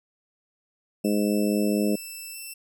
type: tone with pitch glide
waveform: 5% pulse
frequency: 2654 to 2676 Hz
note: E7 to E7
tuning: +11 to +25 cents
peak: -28 dBFS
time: 1.04-2.54 s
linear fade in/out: 10 ms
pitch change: +14 cents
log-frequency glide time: 2.32-2.37 s
type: harmonic tone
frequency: 104.1 Hz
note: G#2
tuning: 5 cents sharp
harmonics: 2 / 3 / 4 / 5 / 6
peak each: -23 / -27 / -29 / -31 / -33 dBFS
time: 1.04-1.96 s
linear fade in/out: 10 ms
effects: none